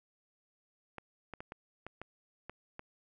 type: clicks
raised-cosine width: 0.5 ms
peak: -28 dBFS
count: 8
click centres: 0.983 / 1.337 / 1.405 / 1.521 / 1.866 / 2.016 / 2.496 / 2.794 s
effects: none